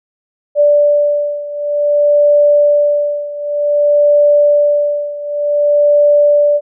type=beating tone pair; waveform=sine; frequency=585 / 585.54 Hz; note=D5 / D5; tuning=-7 / -5 cents; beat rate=0.54 Hz; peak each=-10 / -13 dBFS; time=0.55-6.61 s; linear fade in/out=50 ms; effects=none